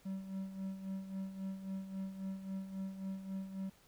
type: tone with tremolo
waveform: triangle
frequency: 192 Hz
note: G3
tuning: 36 cents flat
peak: -35 dBFS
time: 0.05-3.7 s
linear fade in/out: 10 ms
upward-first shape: sine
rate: 3.7 Hz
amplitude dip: 65%
effects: pink hiss -66 dBFS RMS until 3.87 s